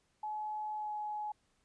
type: tone with pitch glide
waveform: sine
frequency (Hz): 852 to 843.7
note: G#5 to G#5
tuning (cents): +44 to +27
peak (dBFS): -36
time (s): 0.23-1.32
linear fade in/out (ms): 5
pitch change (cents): -17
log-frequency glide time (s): 0.76-0.91
effects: pink hiss -75 dBFS RMS until 1.64 s + resampled to 22050 Hz